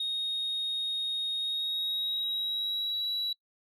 sine tone with pitch glide, 3729 to 3914 Hz, A#7 to B7, 0 to -16 cents, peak -27 dBFS, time 0-3.33 s, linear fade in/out 5 ms, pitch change +84 cents, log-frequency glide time 1.37-3.1 s, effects noise-tail reverb RT60 0.1 s tail -23 dB re dry + tanh soft clip ceiling -27 dBFS

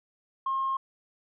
sine tone, 1071 Hz, C6, 40 cents sharp, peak -25 dBFS, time 0.46-0.77 s, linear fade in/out 5 ms, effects tanh soft clip ceiling -21 dBFS

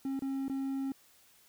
triangle tone with dropouts, 270.2 Hz, C#4, 44 cents flat, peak -30 dBFS, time 0.05-0.92 s, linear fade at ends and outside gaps 2 ms, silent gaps 0.193-0.221 / 0.482-0.497 s, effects white hiss -63 dBFS RMS until 1.48 s

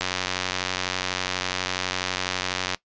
click train, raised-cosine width 0.2 ms, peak -7 dBFS, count 253, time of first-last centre 0.01-2.746 s, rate 92.1 Hz, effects noise-tail reverb RT60 0.1 s tail -20 dB re dry + resampled to 16000 Hz

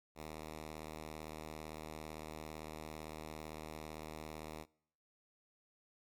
5% pulse tone, 77.78 Hz, D#2, in tune, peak -34 dBFS, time 0.15-4.66 s, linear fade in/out 50 ms, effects noise-tail reverb RT60 0.7 s tail -25 dB re dry + MP3 96 kbps

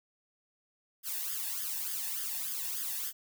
blue noise with flanger, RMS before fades -36 dBFS, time 1.03-3.13 s, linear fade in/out 50 ms, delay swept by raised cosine 0.6 to 1.15 ms, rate 3.4 Hz, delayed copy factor +0.9, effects none

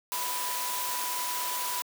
sine tone in noise, 987.8 Hz, B5, in tune, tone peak -34 dBFS, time 0.12-1.82 s, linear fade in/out 0 ms, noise white, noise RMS -33 dBFS, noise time 0.12-1.82 s, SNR -4 dB, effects high-pass 400 Hz 12 dB/octave

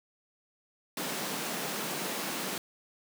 pink high-pass noise, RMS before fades -35 dBFS, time 0.97-2.58 s, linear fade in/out 2 ms, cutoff 160 Hz, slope 48 dB/octave, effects none

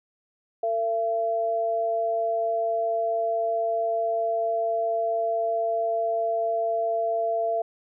sine tone pair together, 451.5 / 676 Hz, A4 / E5, +45 / +43 cents, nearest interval perfect fifth, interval 698 cents, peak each -30 / -23 dBFS, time 0.63-7.62 s, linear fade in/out 5 ms, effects none

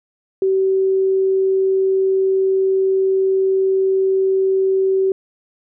sine tone, 382.8 Hz, G4, 41 cents flat, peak -13 dBFS, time 0.42-5.12 s, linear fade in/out 2 ms, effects none

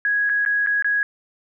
sine tone with dropouts, 1661.2 Hz, G#6, in tune, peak -17 dBFS, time 0.05-1.03 s, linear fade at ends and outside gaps 1 ms, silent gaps 0.293-0.297 / 0.451-0.461 / 0.663-0.671 / 0.824-0.845 s, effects none

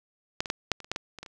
clicks, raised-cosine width 0.2 ms, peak -9 / -18 / -9 / -6 / -26 / -30 / -12 / -14 / -24 / -23 / -27 dBFS, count 11, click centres 0.405 / 0.458 / 0.501 / 0.717 / 0.803 / 0.845 / 0.916 / 0.961 / 1.187 / 1.23 / 1.262 s, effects none

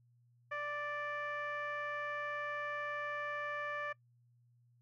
15% pulse tone with low-pass filter, 587.3 Hz, D5, in tune, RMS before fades -40 dBFS, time 0.51-3.93 s, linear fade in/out 10 ms, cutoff 1800 Hz, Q 1.8, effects noise-tail reverb RT60 0.1 s tail -22 dB re dry + added 120 Hz sine -66 dBFS peak until 4.81 s

